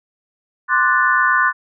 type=chord; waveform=sine; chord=D dominant seventh; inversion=third; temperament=equal; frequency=1046.5 / 1174.7 / 1480 / 1760 Hz; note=C6 / D6 / F#6 / A6; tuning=0 / 0 / 0 / 0 cents; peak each=-18 / -20 / -16 / -18 dBFS; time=0.68-1.53 s; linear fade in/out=50 ms; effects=none